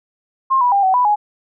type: tone with pitch steps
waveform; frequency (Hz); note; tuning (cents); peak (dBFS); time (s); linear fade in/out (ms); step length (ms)
sine; 1063 / 980 / 799 / 756 / 990 / 834; C6 / B5 / G5 / F#5 / B5 / G#5; +27 / -14 / +33 / +37 / +4 / +7; -11; 0.5-1.16; 20; 110
effects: none